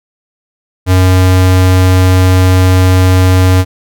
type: tone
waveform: square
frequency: 92.5 Hz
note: F#2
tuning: in tune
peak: -5 dBFS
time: 0.86-3.65 s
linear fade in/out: 50 ms
effects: none